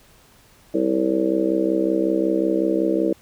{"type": "harmonic tone with a mistuned harmonic", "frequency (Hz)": 65.41, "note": "C2", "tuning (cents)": 0, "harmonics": [3, 4, 5, 6, 7, 8, 9], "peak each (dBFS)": [-28, -30, -20, -30, -24, -29, -27], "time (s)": [0.74, 3.13], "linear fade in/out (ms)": 5, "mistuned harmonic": 9, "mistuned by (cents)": -46, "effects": ["pink hiss -53 dBFS RMS until 3.21 s"]}